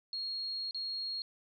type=tone with dropouts; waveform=sine; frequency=4281 Hz; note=C8; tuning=39 cents sharp; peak=-35 dBFS; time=0.13-1.22 s; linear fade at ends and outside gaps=1 ms; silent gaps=0.71-0.746 s; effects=none